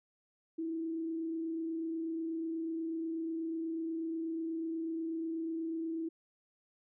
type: tone with frequency modulation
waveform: sine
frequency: 326.4 Hz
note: E4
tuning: 17 cents flat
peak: -34 dBFS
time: 0.58-6.09 s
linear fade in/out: 10 ms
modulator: 28.2 Hz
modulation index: 0.25
effects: none